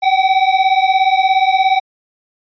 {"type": "beating tone pair", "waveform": "square", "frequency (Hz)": [756, 773], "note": ["F#5", "G5"], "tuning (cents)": [37, -24], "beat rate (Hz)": 17, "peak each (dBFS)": -14, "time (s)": [0.02, 1.8], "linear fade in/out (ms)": 20, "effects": ["resampled to 11025 Hz"]}